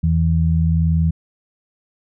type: tone pair together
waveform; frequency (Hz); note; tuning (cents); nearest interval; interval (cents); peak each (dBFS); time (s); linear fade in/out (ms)
sine; 82.1 / 163.16; E2 / E3; -6 / -17; octave; 1189; -16; 0.03-1.11; 10
effects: none